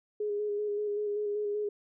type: tone with vibrato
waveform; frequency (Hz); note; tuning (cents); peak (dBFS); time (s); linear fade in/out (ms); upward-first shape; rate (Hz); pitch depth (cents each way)
sine; 415.3; G#4; 0; -29; 0.2-1.69; 5; square; 5.2; 20
effects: none